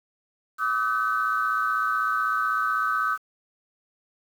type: tone cluster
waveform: sine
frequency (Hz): 1160 / 1276 / 1516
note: D6 / D#6 / F#6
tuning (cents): -22 / +43 / +42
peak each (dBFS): -29 / -24 / -26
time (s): 0.58-3.18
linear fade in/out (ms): 50
effects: tanh soft clip ceiling -13 dBFS + 8-bit